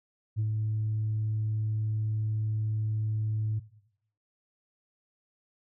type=tone with ADSR envelope; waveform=sine; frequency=108.3 Hz; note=A2; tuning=27 cents flat; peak=-23 dBFS; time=0.36-3.6 s; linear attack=34 ms; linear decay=45 ms; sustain=-2 dB; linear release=18 ms; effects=noise-tail reverb RT60 0.8 s tail -18 dB re dry + tanh soft clip ceiling -23 dBFS